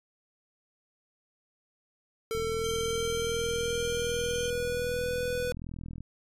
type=tone with pitch glide; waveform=square; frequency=448.3 to 494.6 Hz; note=A4 to B4; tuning=+32 to +3 cents; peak=-30 dBFS; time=2.31-5.52 s; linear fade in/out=0 ms; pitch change=+171 cents; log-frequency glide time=2.46-5.07 s
type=click train; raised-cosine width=5 ms; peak=-28 dBFS; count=152; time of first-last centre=2.35-6.006 s; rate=41.3 Hz
type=tone with tremolo; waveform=25% pulse; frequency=3136 Hz; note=G7; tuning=in tune; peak=-31 dBFS; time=2.64-4.5 s; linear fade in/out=2 ms; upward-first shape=sine; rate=20 Hz; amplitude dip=45%
effects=resampled to 32000 Hz